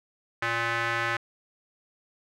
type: tone with band-pass filter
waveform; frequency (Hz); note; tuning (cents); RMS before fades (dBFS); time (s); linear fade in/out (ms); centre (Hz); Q
square; 116.54; A#2; 0; -28; 0.42-1.17; 5; 1700; 2.1
effects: none